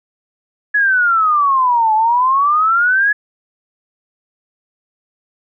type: exponential two-way sweep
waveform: sine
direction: down then up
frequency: 1703 to 856 to 1703 Hz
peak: -10 dBFS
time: 0.74-3.13 s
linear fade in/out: 10 ms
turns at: 1.94 s
effects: none